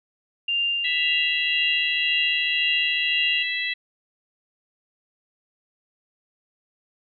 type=tone with tremolo; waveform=sine; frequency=2794 Hz; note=F7; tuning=in tune; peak=-20 dBFS; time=0.48-3.43 s; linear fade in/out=5 ms; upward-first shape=sine; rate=1.9 Hz; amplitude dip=35%
type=harmonic tone; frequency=660 Hz; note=E5; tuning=2 cents sharp; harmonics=3 / 4 / 5 / 6; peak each=-27 / -29 / -31 / -33 dBFS; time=0.84-3.74 s; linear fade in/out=10 ms
effects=none